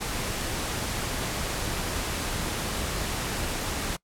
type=noise; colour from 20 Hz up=pink; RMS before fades=-30 dBFS; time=0-3.97 s; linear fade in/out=20 ms; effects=noise-tail reverb RT60 0.1 s tail -23 dB re dry + low-pass 12000 Hz 12 dB/octave